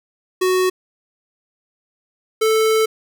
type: tone pair in turn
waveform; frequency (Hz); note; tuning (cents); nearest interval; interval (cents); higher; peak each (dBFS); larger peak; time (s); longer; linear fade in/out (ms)
square; 370 / 440; F#4 / A4; 0 / 0; minor third; 300; second; -15 / -14; second; 0.41-0.7 / 2.41-2.86; second; 10
effects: none